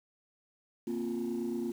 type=chord; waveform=sine; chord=Bb suspended second; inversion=none; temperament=just; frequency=233.1 / 262.2 / 349.6 Hz; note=Bb3 / C4 / F4; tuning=0 / +4 / +2 cents; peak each=-34 / -37 / -34 dBFS; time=0.87-1.72 s; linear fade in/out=5 ms; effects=tanh soft clip ceiling -27 dBFS + 9-bit